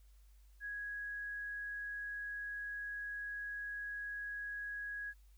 sine tone, 1661.2 Hz, G#6, in tune, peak -40 dBFS, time 0.6-5.14 s, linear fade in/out 50 ms, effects added 50 Hz sine -59 dBFS peak until 5.37 s + white hiss -75 dBFS RMS until 5.37 s

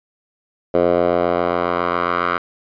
10% pulse tone with band-pass filter sweep, 87.31 Hz, F2, in tune, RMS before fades -18 dBFS, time 0.74-2.38 s, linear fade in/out 5 ms, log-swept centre 550 to 1300 Hz, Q 2.3, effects resampled to 11025 Hz

